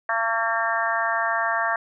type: harmonic tone with a mistuned harmonic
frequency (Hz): 226.9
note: A#3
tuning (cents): -47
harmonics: 3 / 4 / 5 / 6 / 7 / 8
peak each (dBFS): -27 / -29 / -27 / -31 / -27 / -28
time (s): 0.09-1.76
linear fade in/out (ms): 2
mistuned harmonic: 7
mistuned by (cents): +16
effects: none